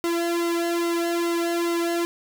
sawtooth tone with flanger, 340.6 Hz, F4, 43 cents flat, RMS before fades -24 dBFS, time 0.04-2.05 s, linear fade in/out 0 ms, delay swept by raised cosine 1.2 to 2.11 ms, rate 2.4 Hz, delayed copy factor -1, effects none

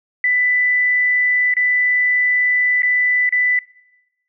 sine tone with dropouts, 1989 Hz, B6, 12 cents sharp, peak -13 dBFS, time 0.24-3.59 s, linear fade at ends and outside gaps 2 ms, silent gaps 1.539-1.567 / 2.821-2.831 / 3.292-3.324 s, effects noise-tail reverb RT60 1.0 s tail -23 dB re dry

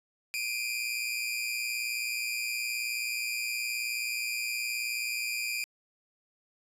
sawtooth tone pair together, 2371 / 2490 Hz, D7 / D#7, +16 / +1 cents, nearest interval minor second, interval 85 cents, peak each -30 / -31 dBFS, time 0.34-5.64 s, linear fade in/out 0 ms, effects resampled to 32000 Hz

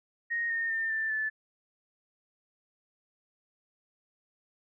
sine tone with pitch steps, 1866 / 1835 / 1804.5 / 1774.5 / 1745.1 Hz, A#6 / A#6 / A6 / A6 / A6, +1 / -28 / +43 / +14 / -15 cents, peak -28 dBFS, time 0.3-1.3 s, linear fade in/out 20 ms, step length 200 ms, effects none

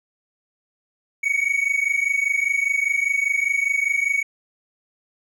triangle tone pair together, 2226 / 2251 Hz, C#7 / C#7, +7 / +26 cents, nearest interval unison, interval 19 cents, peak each -20 dBFS, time 1.23-4.23 s, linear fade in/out 10 ms, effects none

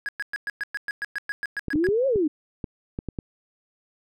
triangle tone bursts, 1661.2 Hz, G#6, in tune, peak -24 dBFS, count 14, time 0.06-1.868 s, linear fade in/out 0 ms, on 27 ms, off 110 ms
clicks, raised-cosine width 3 ms, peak -17 dBFS, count 8, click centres 1.683 / 1.757 / 1.888 / 2.159 / 2.642 / 2.989 / 3.087 / 3.188 s
sine exponential two-way sweep, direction up then down, 283.7 to 560 to 283.7 Hz, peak -19 dBFS, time 1.73-2.28 s, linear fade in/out 10 ms, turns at 2.07 s
effects none

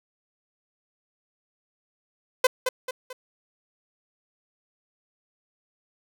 sawtooth tone with echo, 510 Hz, C5, 44 cents flat, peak -11 dBFS, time 2.44-2.47 s, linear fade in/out 5 ms, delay 220 ms, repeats 3, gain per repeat -7 dB, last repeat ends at 3.13 s, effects none

